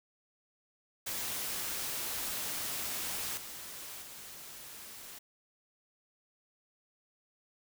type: noise with level steps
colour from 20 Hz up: white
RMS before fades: -37 / -45 / -48 dBFS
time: 1.06-5.19 s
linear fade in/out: 10 ms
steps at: 3.37 / 4.02 s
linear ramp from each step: 5 ms
effects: none